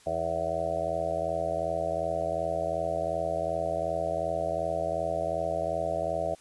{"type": "harmonic tone with a mistuned harmonic", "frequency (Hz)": 82.7, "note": "E2", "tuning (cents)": 6, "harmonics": [1, 2, 4, 5, 6, 7, 8, 9], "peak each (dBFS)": [-41, -41, -42, -42, -39, -33, -30, -36], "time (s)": [0.06, 6.35], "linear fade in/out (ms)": 10, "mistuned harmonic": 4, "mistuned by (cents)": -59, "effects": ["white hiss -57 dBFS RMS until 6.4 s", "resampled to 24000 Hz"]}